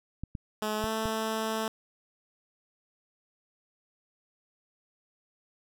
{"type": "clicks", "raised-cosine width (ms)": 5, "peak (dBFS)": -23, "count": 4, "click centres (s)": [0.236, 0.352, 0.841, 1.056]}
{"type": "tone with pitch glide", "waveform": "10% pulse", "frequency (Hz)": [213.9, 220.8], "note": ["A3", "A3"], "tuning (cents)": [-49, 6], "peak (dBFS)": -21, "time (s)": [0.62, 1.68], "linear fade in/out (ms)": 2, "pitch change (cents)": 55, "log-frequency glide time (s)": [0.78, 0.88]}
{"effects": []}